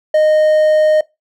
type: tone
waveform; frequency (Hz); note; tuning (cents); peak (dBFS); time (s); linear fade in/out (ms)
triangle; 617; D#5; -15; -6; 0.14-1.01; 5
effects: noise-tail reverb RT60 0.2 s tail -21 dB re dry